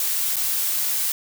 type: noise with dropouts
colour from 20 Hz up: blue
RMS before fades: -23 dBFS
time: 0-1.12 s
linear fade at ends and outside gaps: 1 ms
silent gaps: 0.359-0.366 s
effects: none